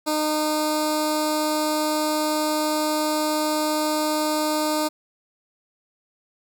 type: tone with notch filter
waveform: 10% pulse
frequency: 305.8 Hz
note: D#4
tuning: 30 cents flat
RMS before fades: -23 dBFS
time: 0.06-4.89 s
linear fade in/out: 20 ms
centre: 1800 Hz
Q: 1
effects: none